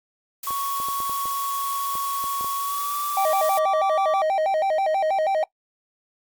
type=noise; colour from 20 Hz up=blue; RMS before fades=-32 dBFS; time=0.43-3.59 s; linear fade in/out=5 ms
type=tone with pitch glide; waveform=triangle; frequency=1111 to 1162.9 Hz; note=C#6 to D6; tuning=+4 to -17 cents; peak=-23 dBFS; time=0.47-4.22 s; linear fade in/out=2 ms; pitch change=+79 cents; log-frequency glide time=2.56-3 s
type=clicks; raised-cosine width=1 ms; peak=-24 dBFS; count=10; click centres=0.507 / 0.801 / 0.886 / 1.003 / 1.096 / 1.256 / 1.954 / 2.241 / 2.41 / 2.445 s
type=tone with vibrato; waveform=triangle; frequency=698.5 Hz; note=F5; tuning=in tune; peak=-17 dBFS; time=3.17-5.44 s; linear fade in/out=2 ms; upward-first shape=square; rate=6.2 Hz; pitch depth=190 cents each way
effects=noise-tail reverb RT60 0.1 s tail -21 dB re dry + Opus 48 kbps